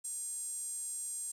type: tone with high-pass filter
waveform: 5% pulse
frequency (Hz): 830.6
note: G#5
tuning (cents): 0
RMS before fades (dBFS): -40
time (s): 0.04-1.32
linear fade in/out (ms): 10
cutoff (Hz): 8200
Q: 8.6
effects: 11-bit